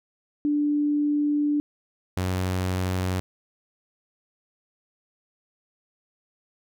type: tone pair in turn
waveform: sine / sawtooth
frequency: 293.9 / 92.36 Hz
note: D4 / F#2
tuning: +1 / -3 cents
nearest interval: octave + minor sixth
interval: 2004 cents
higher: first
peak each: -20 dBFS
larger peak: neither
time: 0.45-1.6 / 2.17-3.2 s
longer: first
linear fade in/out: 0 ms
effects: none